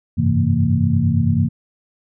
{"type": "tone cluster", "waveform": "sine", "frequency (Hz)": [93.3, 102.2, 132.1, 164.8, 228.9], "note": ["F#2", "G#2", "C3", "E3", "A#3"], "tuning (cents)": [15, -27, 17, 0, -31], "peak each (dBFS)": -20, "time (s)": [0.17, 1.49], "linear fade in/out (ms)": 20, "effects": []}